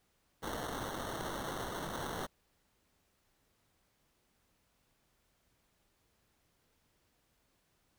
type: noise with sample-and-hold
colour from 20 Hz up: white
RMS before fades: -40 dBFS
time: 0.42-2.27 s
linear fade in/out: 20 ms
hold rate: 2450 Hz
effects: pink hiss -75 dBFS RMS until 7.98 s